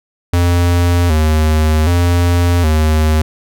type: tone with vibrato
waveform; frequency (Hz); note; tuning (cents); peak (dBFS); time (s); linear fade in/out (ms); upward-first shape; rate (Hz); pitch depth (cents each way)
square; 82.41; E2; 0; -10; 0.33-3.22; 5; square; 0.65; 100
effects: none